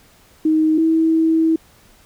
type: tone pair in turn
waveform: sine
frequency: 313.6 / 323 Hz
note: D#4 / E4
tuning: +14 / -35 cents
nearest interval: minor second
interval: 51 cents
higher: second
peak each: -12 dBFS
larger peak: neither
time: 0.45-0.78 / 0.78-1.56 s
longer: second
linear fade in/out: 5 ms
effects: pink hiss -51 dBFS RMS until 2.05 s